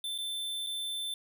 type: tone with dropouts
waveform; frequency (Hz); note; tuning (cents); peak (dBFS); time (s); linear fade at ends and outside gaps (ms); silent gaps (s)
square; 3540; A7; +10; -34; 0.04-1.14; 2; 0.179-0.185 / 0.665-0.669
effects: none